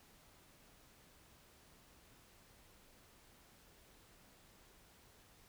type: silence
effects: pink hiss -65 dBFS RMS until 5.48 s

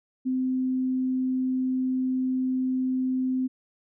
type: tone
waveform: sine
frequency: 257.9 Hz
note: C4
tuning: 25 cents flat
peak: -23 dBFS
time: 0.25-3.48 s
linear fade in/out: 20 ms
effects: none

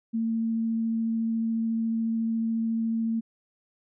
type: tone with vibrato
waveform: sine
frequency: 226.2 Hz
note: A3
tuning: 48 cents sharp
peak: -24 dBFS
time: 0.13-3.21 s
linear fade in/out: 20 ms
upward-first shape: triangle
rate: 14 Hz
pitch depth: 9 cents each way
effects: none

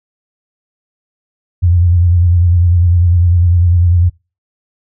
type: tone with vibrato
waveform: sine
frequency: 87.31 Hz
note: F2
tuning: in tune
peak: -6 dBFS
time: 1.62-4.1 s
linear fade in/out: 20 ms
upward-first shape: sine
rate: 10 Hz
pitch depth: 60 cents each way
effects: noise-tail reverb RT60 0.3 s tail -24 dB re dry

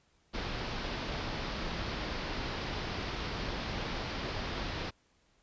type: low-pass noise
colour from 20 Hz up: pink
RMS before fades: -37 dBFS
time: 0.33-4.91 s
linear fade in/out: 20 ms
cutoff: 5200 Hz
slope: 48 dB/octave
effects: pink hiss -70 dBFS RMS until 5.42 s + resampled to 16000 Hz

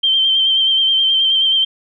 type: tone with vibrato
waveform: sine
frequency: 3136 Hz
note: G7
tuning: in tune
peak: -11 dBFS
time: 0.03-1.65 s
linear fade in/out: 10 ms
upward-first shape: sine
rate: 9.4 Hz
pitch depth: 30 cents each way
effects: none

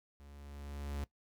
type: tone with level ramp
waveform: 45% pulse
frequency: 71.2 Hz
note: C#2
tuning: 47 cents sharp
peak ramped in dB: -54 to -36 dBFS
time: 0.2-1.04 s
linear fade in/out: 0 ms
effects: noise-tail reverb RT60 0.1 s tail -18 dB re dry

